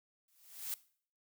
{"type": "noise with exponential growth", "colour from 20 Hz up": "blue", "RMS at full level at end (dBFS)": -36, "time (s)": [0.28, 0.74], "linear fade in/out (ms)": 2, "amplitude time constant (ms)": 100, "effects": ["noise-tail reverb RT60 0.5 s tail -19 dB re dry"]}